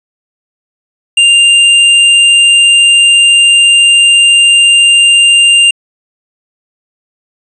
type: tone with tanh clipping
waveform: sine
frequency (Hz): 2794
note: F7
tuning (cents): 0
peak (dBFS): -4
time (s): 1.17-5.71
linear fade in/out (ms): 5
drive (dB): 17
effects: resampled to 24000 Hz